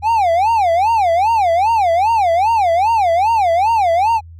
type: tone with vibrato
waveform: triangle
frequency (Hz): 784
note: G5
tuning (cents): 0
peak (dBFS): -9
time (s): 0.02-4.21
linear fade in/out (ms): 50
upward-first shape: sine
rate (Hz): 2.5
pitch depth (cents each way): 290
effects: added 83 Hz sine -34 dBFS peak until 4.39 s